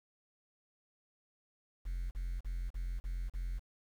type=tone bursts; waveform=triangle; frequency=43.65 Hz; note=F1; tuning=in tune; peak=-32 dBFS; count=6; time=1.85-3.595 s; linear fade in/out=20 ms; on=260 ms; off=37 ms; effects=tanh soft clip ceiling -30 dBFS + 10-bit